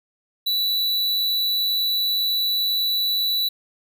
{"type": "tone", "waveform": "square", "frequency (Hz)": 3951, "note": "B7", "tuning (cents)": 0, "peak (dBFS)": -20, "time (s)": [0.46, 3.49], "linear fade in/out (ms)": 10, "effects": ["10-bit"]}